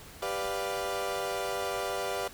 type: chord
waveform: 30% pulse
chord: G dominant seventh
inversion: none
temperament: equal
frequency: 392 / 493.9 / 587.3 / 698.5 Hz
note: G4 / B4 / D5 / F5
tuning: 0 / 0 / 0 / 0 cents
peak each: -34 dBFS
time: 0.22-2.28 s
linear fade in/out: 5 ms
effects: pink hiss -49 dBFS RMS until 2.33 s